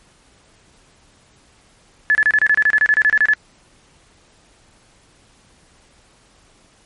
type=tone bursts; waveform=sine; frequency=1722 Hz; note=A6; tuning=38 cents flat; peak=-10 dBFS; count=16; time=2.1-3.335 s; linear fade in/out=0 ms; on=50 ms; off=29 ms; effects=pink hiss -53 dBFS RMS until 6.85 s + MP3 48 kbps